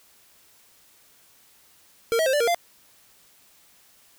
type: tone with pitch steps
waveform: square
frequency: 460 / 642 / 527 / 587 / 468.1 / 692 Hz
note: A#4 / E5 / C5 / D5 / A#4 / F5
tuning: -23 / -46 / +12 / -1 / +7 / -16 cents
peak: -20 dBFS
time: 2.12-2.546 s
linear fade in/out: 0 ms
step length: 71 ms
effects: white hiss -57 dBFS RMS until 4.18 s